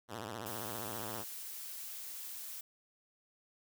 5% pulse tone with vibrato, 110 Hz, A2, in tune, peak -30 dBFS, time 0.08-1.25 s, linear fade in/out 50 ms, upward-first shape triangle, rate 15 Hz, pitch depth 230 cents each way
blue noise, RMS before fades -45 dBFS, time 0.46-2.61 s, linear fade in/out 5 ms
effects none

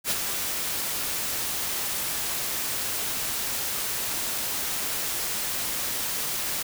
white noise with ADSR envelope, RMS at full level -24 dBFS, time 0.04-6.63 s, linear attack 66 ms, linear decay 37 ms, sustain -5 dB, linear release 10 ms, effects none

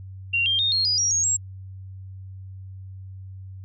sine tone with pitch steps, 2761 / 3190 / 3685 / 4258 / 4920 / 5684 / 6567 / 7587 Hz, F7 / G7 / A#7 / C8 / D#8 / F8 / G#8 / A#8, -20 / +30 / -21 / +30 / -20 / +30 / -20 / +30 cents, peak -19 dBFS, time 0.33-1.37 s, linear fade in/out 10 ms, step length 130 ms, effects added 95 Hz sine -36 dBFS peak until 3.64 s

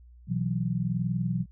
sine chord, B suspended fourth, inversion none, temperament equal, 123.47 / 164.81 / 185 Hz, B2 / E3 / F#3, 0 / 0 / 0 cents, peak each -30 dBFS, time 0.27-1.46 s, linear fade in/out 50 ms, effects added 60 Hz sine -49 dBFS peak until 1.51 s

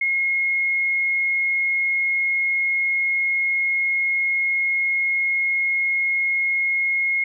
sine tone, 2157 Hz, C#7, 48 cents flat, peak -18 dBFS, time 0.01-7.24 s, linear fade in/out 5 ms, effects none

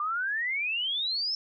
sine exponential sweep, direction up, 1174.7 to 5380 Hz, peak -27 dBFS, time 0-1.35 s, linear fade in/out 2 ms, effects none

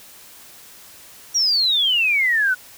sine exponential sweep, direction down, 5820 to 1454 Hz, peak -15 dBFS, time 1.34-2.55 s, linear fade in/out 20 ms, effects white hiss -44 dBFS RMS until 2.77 s

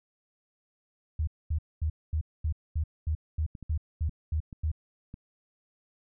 sine tone bursts, 77.8 Hz, D#2, in tune, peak -25 dBFS, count 12, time 1.19-4.716 s, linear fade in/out 5 ms, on 83 ms, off 230 ms
clicks, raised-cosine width 5 ms, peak -29 dBFS, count 5, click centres 3.552 / 3.627 / 4.093 / 4.528 / 5.141 s
effects none

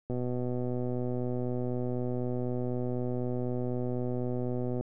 click train, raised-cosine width 2 ms, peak -21 dBFS, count 585, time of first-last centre 0.1-4.81 s, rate 124 Hz, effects none

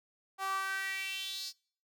sawtooth tone with high-pass filter sweep, 385.8 Hz, G4, 28 cents flat, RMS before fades -37 dBFS, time 0.38-1.53 s, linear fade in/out 50 ms, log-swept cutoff 900 to 5000 Hz, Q 4.9, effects noise-tail reverb RT60 0.5 s tail -25 dB re dry

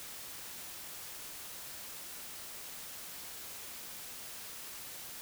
silence, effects white hiss -46 dBFS RMS until 5.21 s

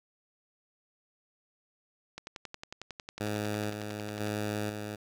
click train, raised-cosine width 0.2 ms, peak -23 dBFS, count 24, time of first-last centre 2.18-4.271 s, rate 11 Hz
10% pulse tone with tremolo, 105.3 Hz, G#2, 24 cents sharp, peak -23 dBFS, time 3.2-4.96 s, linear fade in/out 10 ms, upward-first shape square, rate 1 Hz, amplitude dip 45%
effects none

